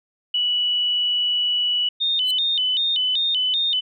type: tone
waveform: sine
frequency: 2947 Hz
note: F#7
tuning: 8 cents flat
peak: -18 dBFS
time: 0.34-1.89 s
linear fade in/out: 5 ms
type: tone with vibrato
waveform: sine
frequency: 3322 Hz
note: G#7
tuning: in tune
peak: -18 dBFS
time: 2-3.81 s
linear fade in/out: 20 ms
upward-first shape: square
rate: 2.6 Hz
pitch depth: 170 cents each way
type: tone with exponential growth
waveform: sawtooth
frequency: 4080 Hz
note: C8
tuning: 44 cents flat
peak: -23 dBFS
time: 2.23-2.31 s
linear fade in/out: 5 ms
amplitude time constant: 17 ms
effects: none